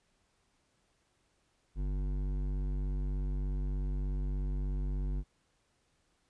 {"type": "tone with hard clipping", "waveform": "triangle", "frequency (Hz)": 48.35, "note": "G1", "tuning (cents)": -23, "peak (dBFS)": -33, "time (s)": [1.75, 5.24], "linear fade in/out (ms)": 50, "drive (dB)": 16, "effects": ["pink hiss -74 dBFS RMS until 6.29 s", "resampled to 22050 Hz"]}